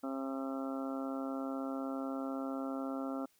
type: harmonic tone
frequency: 134.6 Hz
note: C3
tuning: 49 cents sharp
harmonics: 2 / 3 / 4 / 5 / 6 / 7 / 8 / 9 / 10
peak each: -37 / -50 / -44 / -46 / -50 / -56 / -55 / -51 / -48 dBFS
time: 0.03-3.26 s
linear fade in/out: 10 ms
effects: white hiss -71 dBFS RMS until 3.39 s